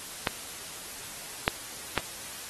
clicks, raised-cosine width 0.3 ms, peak -9 / -6 / -8 dBFS, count 3, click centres 0.272 / 1.479 / 1.977 s, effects white hiss -41 dBFS RMS until 2.49 s + AAC 32 kbps

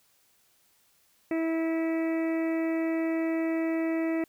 harmonic tone, 325.7 Hz, E4, 21 cents flat, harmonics 1 / 2 / 3 / 4 / 5 / 6 / 7 / 8, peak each -26 / -34 / -47 / -46 / -51 / -41 / -45 / -49 dBFS, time 1.31-4.24 s, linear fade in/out 2 ms, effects white hiss -66 dBFS RMS until 4.28 s

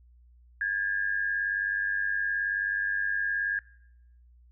sine tone pair together, 1629 / 1728 Hz, G#6 / A6, -34 / -32 cents, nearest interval minor second, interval 102 cents, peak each -27 / -32 dBFS, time 0.61-3.59 s, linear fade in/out 2 ms, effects noise-tail reverb RT60 0.8 s tail -21 dB re dry + added 60 Hz sine -54 dBFS peak until 4.51 s

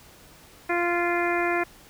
harmonic tone, 347.3 Hz, F4, 10 cents flat, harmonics 1 / 2 / 3 / 4 / 5 / 6 / 7, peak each -26 / -28 / -32 / -32 / -31 / -31 / -34 dBFS, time 0.69-1.64 s, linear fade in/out 10 ms, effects pink hiss -51 dBFS RMS until 1.89 s

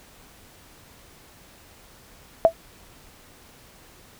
sine tone with exponential decay, 659 Hz, E5, 1 cent flat, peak -6 dBFS, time 2.45-2.53 s, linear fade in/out 0 ms, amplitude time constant 16 ms, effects pink hiss -51 dBFS RMS until 4.19 s

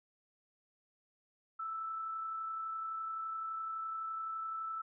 sine tone with amplitude modulation, 1318.5 Hz, E6, in tune, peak -36 dBFS, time 1.59-4.82 s, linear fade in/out 10 ms, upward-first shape sine, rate 31.8 Hz, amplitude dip 25%, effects none

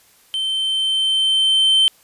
triangle tone with level ramp, 3100 Hz, G7, 20 cents flat, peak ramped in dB -18 to -9 dBFS, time 0.34-1.88 s, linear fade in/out 0 ms, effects white hiss -53 dBFS RMS until 2.03 s + resampled to 32000 Hz

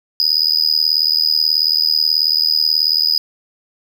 triangle tone with amplitude modulation, 4972 Hz, D#8, 2 cents flat, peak -7 dBFS, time 0.2-3.18 s, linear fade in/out 0 ms, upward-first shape sine, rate 78.4 Hz, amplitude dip 100%, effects none

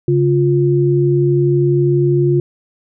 sine tone pair together, 139.6 / 351.8 Hz, C#3 / F4, +13 / +13 cents, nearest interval octave + major third, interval 1600 cents, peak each -13 dBFS, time 0.08-2.4 s, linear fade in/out 2 ms, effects none

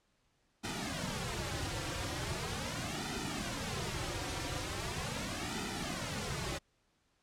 pink noise with flanger, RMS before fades -38 dBFS, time 0.63-6.59 s, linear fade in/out 20 ms, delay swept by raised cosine 1.8 to 4.8 ms, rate 0.4 Hz, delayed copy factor -0.8, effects pink hiss -75 dBFS RMS until 7.22 s + low-pass 8000 Hz 12 dB/octave

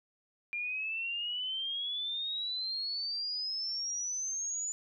sine exponential sweep, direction up, 2388 to 7000 Hz, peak -33 dBFS, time 0.53-4.72 s, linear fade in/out 0 ms, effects none

